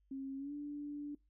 sine tone with pitch glide, 270.2 to 291.3 Hz, C#4 to D4, -44 to -14 cents, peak -40 dBFS, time 0.11-1.15 s, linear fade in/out 5 ms, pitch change +130 cents, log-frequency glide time 0.37-0.53 s, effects noise-tail reverb RT60 0.2 s tail -23 dB re dry + added 50 Hz sine -70 dBFS peak until 1.29 s

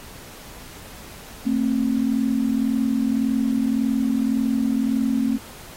sine tone pair together, 224.7 / 266.5 Hz, A3 / C4, +37 / +32 cents, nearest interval minor third, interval 295 cents, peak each -21 dBFS, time 1.45-5.38 s, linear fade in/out 20 ms, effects pink hiss -42 dBFS RMS until 5.76 s + AAC 48 kbps

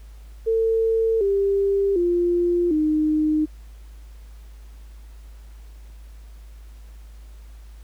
sine tone with pitch steps, 450 / 396.3 / 349 / 307.4 Hz, A4 / G4 / F4 / D#4, +39 / +19 / -1 / -21 cents, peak -17 dBFS, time 0.46-3.46 s, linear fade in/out 20 ms, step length 750 ms, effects added 53 Hz sine -39 dBFS peak until 7.83 s + pink hiss -57 dBFS RMS until 7.83 s

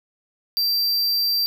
square tone, 4700 Hz, D8, 1 cent sharp, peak -19 dBFS, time 0.57-1.46 s, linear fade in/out 0 ms, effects none

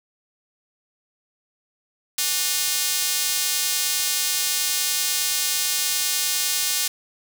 square tone with high-pass filter, 164.81 Hz, E3, in tune, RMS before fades -23 dBFS, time 2.18-6.88 s, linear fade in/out 5 ms, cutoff 4600 Hz, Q 0.65, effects none

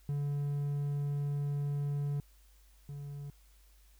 triangle tone pair in turn, 143.6 / 142.79 Hz, D3 / D3, -39 / -48 cents, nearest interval unison, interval 9 cents, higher first, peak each -29 / -38 dBFS, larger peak first, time 0.09-2.2 / 2.89-3.3 s, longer first, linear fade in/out 0 ms, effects added 50 Hz sine -59 dBFS peak until 3.99 s + white hiss -68 dBFS RMS until 3.99 s

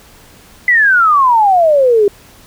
sine exponential sweep, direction down, 2027 to 394.9 Hz, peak -6 dBFS, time 0.68-2.08 s, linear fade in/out 2 ms, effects pink hiss -42 dBFS RMS until 2.46 s

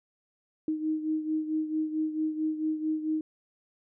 sine beating tone pair, 311.1 / 315.6 Hz, D#4 / D#4, 0 / +25 cents, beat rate 4.5 Hz, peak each -28 / -34 dBFS, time 0.68-3.21 s, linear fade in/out 2 ms, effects none

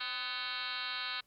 sine tone with frequency modulation, 2701 Hz, E7, 42 cents sharp, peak -35 dBFS, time 0-1.21 s, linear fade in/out 10 ms, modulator 241 Hz, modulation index 6.6, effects pink hiss -72 dBFS RMS until 1.26 s

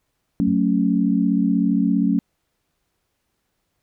sine chord, F# minor, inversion none, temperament just, 185 / 222 / 277.5 Hz, F#3 / A3 / C#4, 0 / +16 / +2 cents, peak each -20 dBFS, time 0.4-2.19 s, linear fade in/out 0 ms
sine tone with exponential decay, 94.1 Hz, F#2, 30 cents sharp, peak -28 dBFS, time 0.47-0.7 s, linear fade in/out 5 ms, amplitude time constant 50 ms
effects pink hiss -73 dBFS RMS until 3.82 s

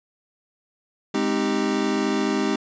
square chord, Ab major seventh, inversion none, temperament equal, 207.7 / 261.6 / 311.1 / 392 Hz, Ab3 / C4 / Eb4 / G4, 0 / 0 / 0 / 0 cents, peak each -27 dBFS, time 1.14-2.56 s, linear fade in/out 5 ms, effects resampled to 16000 Hz

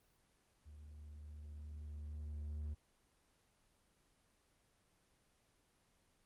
triangle tone with level ramp, 74.8 Hz, D2, 32 cents sharp, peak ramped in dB -52 to -38 dBFS, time 0.65-2.75 s, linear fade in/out 20 ms, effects pink hiss -75 dBFS RMS until 6.25 s + Opus 24 kbps

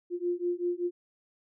sine beating tone pair, 349.2 / 354.4 Hz, F4 / F4, 0 / +25 cents, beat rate 5.2 Hz, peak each -31 dBFS, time 0.1-0.91 s, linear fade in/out 50 ms, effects none

